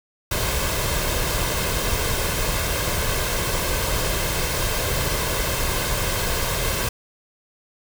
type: noise with comb filter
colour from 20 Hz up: pink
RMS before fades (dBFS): -23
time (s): 0.31-6.89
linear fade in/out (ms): 5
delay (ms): 1.9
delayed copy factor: +0.5
effects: none